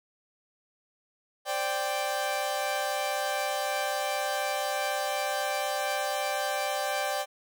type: chord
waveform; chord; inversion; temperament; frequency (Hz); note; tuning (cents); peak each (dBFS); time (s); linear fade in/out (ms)
sawtooth; C suspended second; none; equal; 523.3 / 587.3 / 784; C5 / D5 / G5; 0 / 0 / 0; -33 / -28 / -27; 1.45-7.26; 50
effects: none